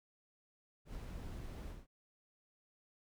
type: noise with ADSR envelope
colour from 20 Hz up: brown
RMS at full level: -44 dBFS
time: 0.85-1.87 s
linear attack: 98 ms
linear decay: 6 ms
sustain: -2 dB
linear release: 190 ms
effects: none